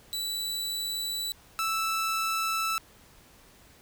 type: tone pair in turn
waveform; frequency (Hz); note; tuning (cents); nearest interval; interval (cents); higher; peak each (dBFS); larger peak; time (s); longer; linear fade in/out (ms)
sawtooth; 3951 / 1318.5; B7 / E6; 0 / 0; octave + perfect fifth; 1900; first; -27 / -23; second; 0.13-1.32 / 1.59-2.78; neither; 0
effects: pink hiss -56 dBFS RMS until 3.81 s